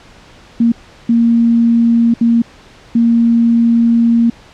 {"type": "tone bursts at uneven times", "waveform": "sine", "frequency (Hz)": 232.6, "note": "A#3", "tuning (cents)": -4, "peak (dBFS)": -7, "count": 4, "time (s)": [[0.6, 0.72], [1.09, 2.14], [2.21, 2.42], [2.95, 4.3]], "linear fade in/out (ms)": 5, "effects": ["pink hiss -41 dBFS RMS until 4.53 s", "low-pass 5000 Hz 12 dB/octave"]}